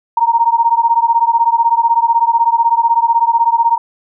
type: beating tone pair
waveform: sine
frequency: 921 / 937 Hz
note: A#5 / A#5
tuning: -21 / +9 cents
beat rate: 16 Hz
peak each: -12 dBFS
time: 0.17-3.78 s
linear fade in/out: 5 ms
effects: none